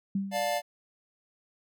sine tone with exponential decay, 196 Hz, G3, in tune, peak -24 dBFS, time 0.15-0.61 s, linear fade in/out 5 ms, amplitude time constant 100 ms
square chord, D minor, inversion none, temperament just, 587.3 / 704.8 / 881 Hz, D5 / F5 / A5, 0 / +16 / +2 cents, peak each -31 / -31 / -37 dBFS, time 0.31-0.62 s, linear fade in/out 50 ms
effects none

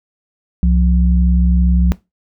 sine tone pair together, 64.9 / 177.31 Hz, C2 / F3, -13 / +27 cents, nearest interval octave + perfect fourth, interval 1740 cents, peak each -11 / -14 dBFS, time 0.63-1.92 s, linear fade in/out 0 ms, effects noise-tail reverb RT60 0.2 s tail -18 dB re dry

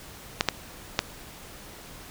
clicks, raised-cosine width 0.2 ms, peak -3 dBFS, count 3, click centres 0.409 / 0.487 / 0.991 s, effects pink hiss -45 dBFS RMS until 2.1 s

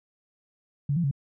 sine tone with pitch steps, 142.3 / 172.1 / 139 Hz, C#3 / F3 / C#3, +46 / -25 / +5 cents, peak -22 dBFS, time 0.89-1.112 s, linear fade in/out 5 ms, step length 74 ms, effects none

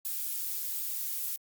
violet noise, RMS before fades -34 dBFS, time 0.05-1.36 s, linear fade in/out 0 ms, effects Opus 48 kbps

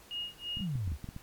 sine tone with tremolo, 2863 Hz, F7, 42 cents sharp, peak -33 dBFS, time 0.11-0.72 s, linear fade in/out 0 ms, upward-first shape sine, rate 3 Hz, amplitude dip 100%
clicks, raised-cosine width 5 ms, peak -28 dBFS, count 8, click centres 0.571 / 0.607 / 0.756 / 0.877 / 0.919 / 1.043 / 1.089 / 1.164 s
sine exponential sweep, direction down, 223.1 to 65.1 Hz, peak -31 dBFS, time 0.58-0.98 s, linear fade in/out 50 ms
effects pink hiss -56 dBFS RMS until 1.22 s + MP3 96 kbps

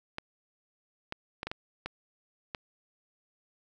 clicks, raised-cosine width 0.3 ms, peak -19 dBFS, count 7, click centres 0.184 / 1.124 / 1.431 / 1.47 / 1.515 / 1.86 / 2.548 s, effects none

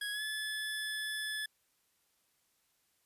25% pulse tone with pitch glide, 1661.2 to 1724.8 Hz, G#6 to A6, 0 to -35 cents, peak -32 dBFS, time 0.01-1.46 s, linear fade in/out 5 ms, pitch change +65 cents, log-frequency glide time 0.12-0.22 s, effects white hiss -75 dBFS RMS until 3.05 s + resampled to 32000 Hz

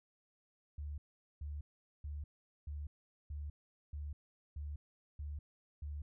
sine tone bursts, 73.42 Hz, D2, in tune, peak -40 dBFS, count 9, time 0.78-6.02 s, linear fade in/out 5 ms, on 200 ms, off 430 ms, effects none

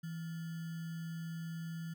sine tone with sample-and-hold, 164.81 Hz, E3, in tune, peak -39 dBFS, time 0.03-1.94 s, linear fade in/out 10 ms, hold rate 1575 Hz, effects none

